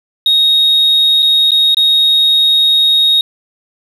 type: tone with dropouts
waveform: sine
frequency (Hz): 3750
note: A#7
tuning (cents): +10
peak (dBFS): -5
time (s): 0.26-3.21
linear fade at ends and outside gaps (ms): 2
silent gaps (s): 1.223-1.227 / 1.508-1.517 / 1.746-1.769
effects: tanh soft clip ceiling -5 dBFS + 7-bit